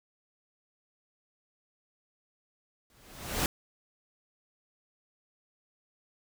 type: noise with exponential growth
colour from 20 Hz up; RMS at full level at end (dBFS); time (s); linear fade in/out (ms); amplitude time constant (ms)
pink; -26; 2.9-3.46; 1; 120
effects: none